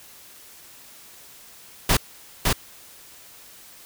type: noise with echo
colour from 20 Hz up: pink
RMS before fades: -18 dBFS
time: 1.89-1.97 s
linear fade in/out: 5 ms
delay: 560 ms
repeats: 1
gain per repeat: -2 dB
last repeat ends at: 2.53 s
effects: white hiss -47 dBFS RMS until 3.85 s